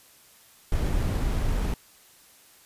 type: noise with sample-and-hold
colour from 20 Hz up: brown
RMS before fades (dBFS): -25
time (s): 0.72-1.74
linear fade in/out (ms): 2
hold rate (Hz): 8820
effects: white hiss -55 dBFS RMS until 2.65 s + resampled to 32000 Hz